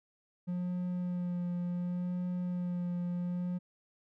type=tone with vibrato; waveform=triangle; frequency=177.7 Hz; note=F3; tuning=30 cents sharp; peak=-30 dBFS; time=0.47-3.59 s; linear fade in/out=20 ms; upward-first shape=sine; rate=0.69 Hz; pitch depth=17 cents each way; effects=none